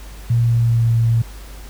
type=tone with pitch glide; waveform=sine; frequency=117.7 to 115.14 Hz; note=A#2 to A#2; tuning=+17 to -21 cents; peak=-12 dBFS; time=0.3-1.22 s; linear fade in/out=5 ms; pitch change=-38 cents; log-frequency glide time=0.41-0.97 s; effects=added 50 Hz sine -33 dBFS peak until 1.69 s + pink hiss -42 dBFS RMS until 1.69 s